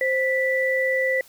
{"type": "tone pair together", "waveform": "sine", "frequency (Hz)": [523.3, 1970.3], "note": ["C5", "B6"], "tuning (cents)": [0, -5], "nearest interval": "octave + major seventh", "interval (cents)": 2295, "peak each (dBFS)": -22, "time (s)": [0.01, 1.21], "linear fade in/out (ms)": 2, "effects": ["white hiss -51 dBFS RMS until 1.28 s"]}